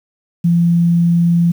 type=tone; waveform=sine; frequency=170.8 Hz; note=F3; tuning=38 cents flat; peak=-9 dBFS; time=0.44-1.52 s; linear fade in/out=10 ms; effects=7-bit